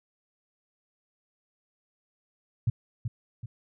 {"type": "tone with echo", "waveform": "sine", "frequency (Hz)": 115.9, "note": "A#2", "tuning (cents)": -10, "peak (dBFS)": -20, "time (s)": [2.67, 2.7], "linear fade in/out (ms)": 5, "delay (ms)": 380, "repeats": 2, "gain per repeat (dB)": -7, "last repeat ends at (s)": 3.46, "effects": []}